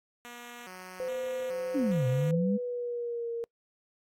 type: tone with vibrato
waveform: 5% pulse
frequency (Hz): 210.5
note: G#3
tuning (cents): +24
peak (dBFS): -32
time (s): 0.25-2.31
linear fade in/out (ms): 0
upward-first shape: square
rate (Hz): 1.2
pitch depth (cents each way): 230
type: tone with pitch glide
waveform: sine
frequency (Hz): 514 to 465.9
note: C5 to A#4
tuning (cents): -31 to -1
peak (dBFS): -31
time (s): 1-3.44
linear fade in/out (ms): 0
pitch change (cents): -170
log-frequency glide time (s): 2.07-3.3
type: exponential two-way sweep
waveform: sine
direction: down then up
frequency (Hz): 308.8 to 123.47 to 211.4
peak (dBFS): -25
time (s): 1.74-2.58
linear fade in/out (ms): 20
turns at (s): 2.07
effects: noise-tail reverb RT60 0.1 s tail -26 dB re dry + AAC 64 kbps